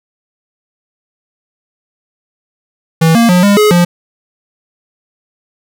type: tone with pitch steps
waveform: square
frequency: 162.6 / 232.5 / 179.2 / 202.5 / 422.5 / 175 Hz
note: E3 / A#3 / F3 / G#3 / G#4 / F3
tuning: -23 / -4 / +45 / -43 / +30 / +4 cents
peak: -6 dBFS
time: 3.01-3.85 s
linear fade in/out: 10 ms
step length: 140 ms
effects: none